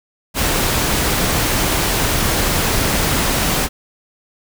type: noise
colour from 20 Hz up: pink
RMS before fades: -17 dBFS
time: 0.34-3.69 s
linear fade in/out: 50 ms
effects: none